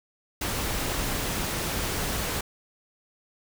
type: noise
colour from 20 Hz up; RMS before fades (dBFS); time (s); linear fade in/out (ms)
pink; -29; 0.41-2.41; 5
effects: none